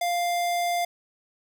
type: tone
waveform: square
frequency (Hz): 698.5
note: F5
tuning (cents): 0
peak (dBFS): -24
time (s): 0.01-0.85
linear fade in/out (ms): 5
effects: none